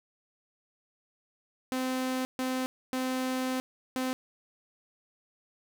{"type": "tone bursts at uneven times", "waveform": "sawtooth", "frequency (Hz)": 257.9, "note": "C4", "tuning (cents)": -25, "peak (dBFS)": -25, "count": 4, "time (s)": [[1.72, 2.25], [2.39, 2.66], [2.93, 3.6], [3.96, 4.13]], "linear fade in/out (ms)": 0, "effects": []}